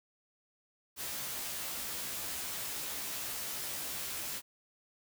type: noise with comb filter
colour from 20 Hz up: white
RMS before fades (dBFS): -39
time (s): 0.96-4.42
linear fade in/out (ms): 50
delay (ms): 15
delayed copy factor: +0.9
effects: none